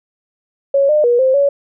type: tone with pitch steps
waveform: sine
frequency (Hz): 554 / 604 / 480.7 / 523 / 563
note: C#5 / D5 / B4 / C5 / C#5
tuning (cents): -1 / +48 / -47 / -1 / +27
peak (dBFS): -9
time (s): 0.74-1.49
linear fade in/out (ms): 5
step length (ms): 150
effects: none